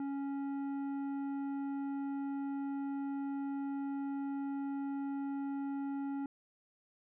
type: tone with tanh clipping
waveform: sine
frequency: 277.7 Hz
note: C#4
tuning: 3 cents sharp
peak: -37 dBFS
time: 0-6.26 s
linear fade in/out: 2 ms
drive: 10 dB
effects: none